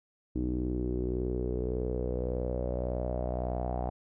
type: tone with low-pass filter sweep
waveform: sawtooth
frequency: 61.74 Hz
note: B1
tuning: in tune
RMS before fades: -32 dBFS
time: 0.35-3.9 s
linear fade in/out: 10 ms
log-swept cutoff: 310 to 740 Hz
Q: 6.1
effects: none